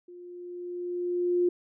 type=tone with level ramp; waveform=sine; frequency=353.8 Hz; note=F4; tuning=23 cents sharp; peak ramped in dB=-44 to -20 dBFS; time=0.08-1.49 s; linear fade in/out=5 ms; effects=none